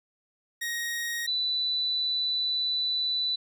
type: tone pair in turn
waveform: sawtooth / sine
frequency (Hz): 1878 / 3979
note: A#6 / B7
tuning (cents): +12 / +12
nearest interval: octave + minor second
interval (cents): 1300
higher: second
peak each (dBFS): -26 / -25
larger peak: second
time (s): 0.61-1.27 / 1.27-3.36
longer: second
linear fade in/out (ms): 10
effects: none